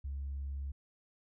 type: tone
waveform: sine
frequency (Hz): 69.3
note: C#2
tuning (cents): 0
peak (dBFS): -35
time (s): 0.04-0.72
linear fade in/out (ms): 10
effects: tanh soft clip ceiling -33 dBFS